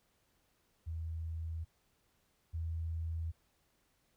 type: tone pair in turn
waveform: sine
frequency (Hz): 81.4 / 81.81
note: E2 / E2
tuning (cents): -21 / -13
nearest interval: unison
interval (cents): 8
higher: second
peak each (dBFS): -37 / -35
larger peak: second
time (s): 0.86-1.65 / 2.53-3.32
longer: neither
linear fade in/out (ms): 20
effects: pink hiss -75 dBFS RMS until 4.16 s